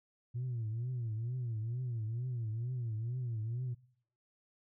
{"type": "tone with vibrato", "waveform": "sine", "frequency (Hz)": 117.7, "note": "A#2", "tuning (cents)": 17, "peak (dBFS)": -33, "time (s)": [0.34, 3.75], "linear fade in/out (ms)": 20, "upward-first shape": "triangle", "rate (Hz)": 2.2, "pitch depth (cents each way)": 170, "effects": ["noise-tail reverb RT60 0.6 s tail -22 dB re dry", "tanh soft clip ceiling -32 dBFS"]}